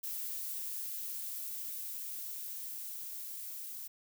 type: noise with level ramp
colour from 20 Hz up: violet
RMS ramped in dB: -39 to -44 dBFS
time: 0.03-3.88 s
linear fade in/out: 10 ms
effects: none